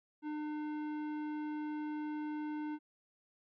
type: tone with tanh clipping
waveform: sine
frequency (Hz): 301.9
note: D4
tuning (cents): +48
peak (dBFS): -39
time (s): 0.22-2.79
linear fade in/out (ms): 50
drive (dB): 14
effects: none